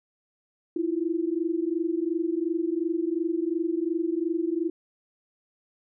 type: tone pair together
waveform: sine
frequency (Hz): 322.6 / 345.4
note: E4 / F4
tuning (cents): -37 / -19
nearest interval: minor second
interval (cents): 118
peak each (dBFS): -27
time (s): 0.76-4.7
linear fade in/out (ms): 5
effects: none